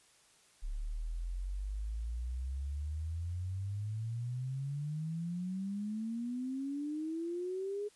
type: exponential sweep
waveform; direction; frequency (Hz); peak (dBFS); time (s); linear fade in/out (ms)
sine; up; 34.65 to 419.6; -35; 0.62-7.89; 20
effects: white hiss -65 dBFS RMS until 7.95 s + resampled to 24000 Hz